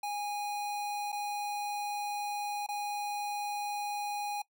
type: tone with dropouts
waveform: square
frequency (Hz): 823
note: G#5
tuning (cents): -16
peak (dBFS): -34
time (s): 0.03-4.42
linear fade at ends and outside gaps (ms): 5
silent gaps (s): 1.12-1.126 / 2.665-2.687
effects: noise-tail reverb RT60 0.1 s tail -21 dB re dry